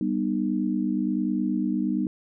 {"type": "chord", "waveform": "sine", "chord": "G augmented", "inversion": "none", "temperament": "just", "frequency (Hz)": [196, 245, 306.2], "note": ["G3", "B3", "D#4"], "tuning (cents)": [0, -14, -28], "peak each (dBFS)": -27, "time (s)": [0.01, 2.07], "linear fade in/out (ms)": 2, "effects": []}